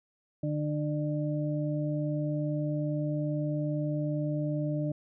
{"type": "harmonic tone", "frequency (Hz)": 149.6, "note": "D3", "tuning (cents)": 32, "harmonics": [1, 2, 4], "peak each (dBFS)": [-30, -33, -36], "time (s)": [0.43, 4.92], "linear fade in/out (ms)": 5, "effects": []}